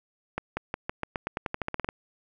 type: accelerating click train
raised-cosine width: 0.5 ms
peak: -14 dBFS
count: 16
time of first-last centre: 0.38-1.889 s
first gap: 190 ms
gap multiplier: 0.9
effects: none